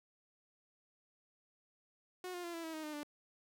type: tone with pitch steps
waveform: sawtooth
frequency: 364.8 / 353.8 / 343.1 / 332.8 / 322.8 / 313 / 303.6 / 294.4 Hz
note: F#4 / F4 / F4 / E4 / E4 / D#4 / D#4 / D4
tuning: -24 / +23 / -31 / +17 / -36 / +10 / -42 / +4 cents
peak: -38 dBFS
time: 2.24-3.032 s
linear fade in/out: 2 ms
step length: 99 ms
effects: none